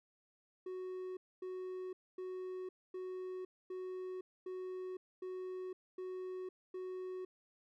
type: tone bursts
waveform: triangle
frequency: 370 Hz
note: F#4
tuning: in tune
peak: -39 dBFS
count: 9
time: 0.66-7.25 s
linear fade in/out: 5 ms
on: 510 ms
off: 250 ms
effects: none